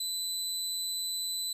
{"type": "tone", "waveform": "25% pulse", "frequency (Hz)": 4006, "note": "B7", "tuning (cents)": 24, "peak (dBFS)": -27, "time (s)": [0, 1.53], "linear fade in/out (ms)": 5, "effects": []}